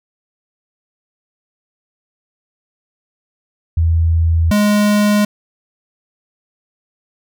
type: tone pair in turn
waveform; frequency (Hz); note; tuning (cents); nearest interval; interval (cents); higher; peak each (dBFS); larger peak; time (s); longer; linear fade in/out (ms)
sine / square; 82.41 / 207.7; E2 / G#3; 0 / 0; octave + major third; 1600; second; -10 / -11; first; 3.77-4.51 / 4.51-5.25; neither; 5
effects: none